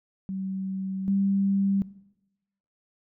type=tone pair in turn; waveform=sine; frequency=191.1 / 196.59 Hz; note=G3 / G3; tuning=-44 / +5 cents; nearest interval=unison; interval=49 cents; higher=second; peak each=-29 / -21 dBFS; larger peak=second; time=0.29-1.08 / 1.08-1.82 s; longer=first; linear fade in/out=0 ms; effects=noise-tail reverb RT60 0.9 s tail -19 dB re dry